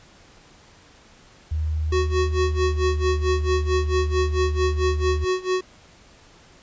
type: tone with pitch glide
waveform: sine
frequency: 77.6 to 75.74 Hz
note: D#2 to D#2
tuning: -4 to -46 cents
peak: -21 dBFS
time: 1.51-5.25 s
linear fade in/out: 10 ms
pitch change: -42 cents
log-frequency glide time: 2.47-2.8 s
type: tone with tremolo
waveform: square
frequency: 370 Hz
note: F#4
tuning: in tune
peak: -19 dBFS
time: 1.92-5.61 s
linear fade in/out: 5 ms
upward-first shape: sine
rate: 4.5 Hz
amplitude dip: 90%
effects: pink hiss -51 dBFS RMS until 6.62 s + resampled to 16000 Hz